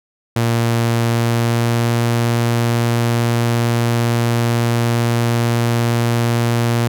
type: tone with pitch glide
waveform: sawtooth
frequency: 116.54 to 117.76 Hz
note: A#2 to A#2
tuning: 0 to +18 cents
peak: -10 dBFS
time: 0.36-6.88 s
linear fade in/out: 5 ms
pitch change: +18 cents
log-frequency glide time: 0.93-1.97 s
effects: none